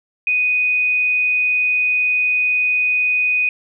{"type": "tone", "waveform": "sine", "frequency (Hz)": 2489, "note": "D#7", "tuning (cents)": 0, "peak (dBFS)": -14, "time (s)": [0.27, 3.49], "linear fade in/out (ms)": 2, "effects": []}